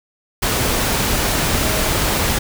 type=tone in noise; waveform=sine; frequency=633 Hz; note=D#5; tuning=30 cents sharp; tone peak=-28 dBFS; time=1.63-1.91 s; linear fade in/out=10 ms; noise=pink; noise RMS=-18 dBFS; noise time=0.42-2.39 s; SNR=-13 dB; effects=none